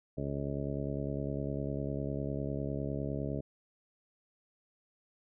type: harmonic tone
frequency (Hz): 69.9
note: C#2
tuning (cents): +15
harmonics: 1 / 2 / 3 / 4 / 5 / 6 / 7 / 8 / 9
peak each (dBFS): -42 / -37 / -42 / -40 / -46 / -42 / -50 / -44 / -44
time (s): 0.17-3.41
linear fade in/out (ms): 10
effects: none